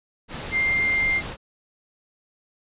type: tone in noise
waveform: sine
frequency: 2103 Hz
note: C7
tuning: 8 cents sharp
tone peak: -19 dBFS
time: 0.51-1.22 s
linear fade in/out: 50 ms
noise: pink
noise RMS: -33 dBFS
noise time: 0.28-1.37 s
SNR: +11 dB
effects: resampled to 8000 Hz